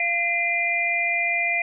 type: tone cluster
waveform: sine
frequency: 691 / 2050 / 2405 Hz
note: F5 / C7 / D7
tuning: -19 / -36 / +41 cents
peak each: -29 / -24 / -23 dBFS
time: 0-1.62 s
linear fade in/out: 2 ms
effects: none